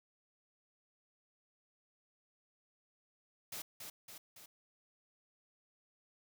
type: noise with echo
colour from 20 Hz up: white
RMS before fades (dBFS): -44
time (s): 3.52-3.62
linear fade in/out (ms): 5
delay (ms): 280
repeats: 3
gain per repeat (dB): -4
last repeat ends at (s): 4.46
effects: none